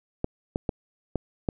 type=clicks; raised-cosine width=2 ms; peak=-12 dBFS; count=5; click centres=0.244 / 0.559 / 0.692 / 1.157 / 1.488 s; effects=none